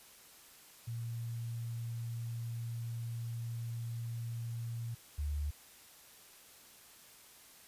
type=tone pair in turn; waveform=sine; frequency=116.54 / 73.42 Hz; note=A#2 / D2; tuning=0 / 0 cents; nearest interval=minor sixth; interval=800 cents; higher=first; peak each=-37 / -33 dBFS; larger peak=second; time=0.87-4.95 / 5.18-5.51 s; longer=first; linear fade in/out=10 ms; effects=white hiss -58 dBFS RMS until 7.67 s + resampled to 32000 Hz